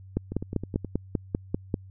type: two click trains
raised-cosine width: 3 ms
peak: -12 / -20 dBFS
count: 9 / 6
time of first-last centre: 0.17-1.742 / 0.32-0.847 s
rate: 5.09 / 9.49 Hz
effects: added 95 Hz sine -44 dBFS peak until 1.9 s